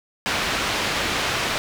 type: low-pass noise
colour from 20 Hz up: white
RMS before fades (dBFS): -24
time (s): 0.26-1.58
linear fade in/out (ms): 0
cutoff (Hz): 3300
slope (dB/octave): 12
effects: none